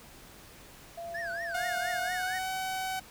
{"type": "tone", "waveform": "sine", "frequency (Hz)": 680, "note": "F5", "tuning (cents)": -46, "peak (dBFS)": -37, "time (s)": [0.97, 2.09], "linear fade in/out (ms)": 10}
{"type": "tone with vibrato", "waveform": "triangle", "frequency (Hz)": 1661.2, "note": "G#6", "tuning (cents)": 0, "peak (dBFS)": -33, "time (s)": [1.14, 2.39], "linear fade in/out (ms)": 10, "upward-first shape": "triangle", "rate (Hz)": 4.3, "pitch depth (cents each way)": 230}
{"type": "tone with pitch glide", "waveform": "sawtooth", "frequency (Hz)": [717, 755.3], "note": ["F5", "F#5"], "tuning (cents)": [45, 35], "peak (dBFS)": -28, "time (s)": [1.54, 3], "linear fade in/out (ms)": 10, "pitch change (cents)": 90, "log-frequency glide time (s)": [1.95, 2.49]}
{"effects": ["pink hiss -52 dBFS RMS until 3.1 s"]}